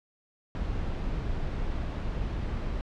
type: noise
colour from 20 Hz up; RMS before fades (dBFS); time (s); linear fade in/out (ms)
brown; -31; 0.55-2.81; 0
effects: low-pass 4000 Hz 12 dB/octave